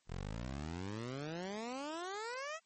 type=exponential sweep; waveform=15% pulse; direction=up; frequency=40.79 to 668 Hz; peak=-34 dBFS; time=0.07-2.6 s; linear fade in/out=50 ms; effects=white hiss -75 dBFS RMS until 2.65 s + MP3 32 kbps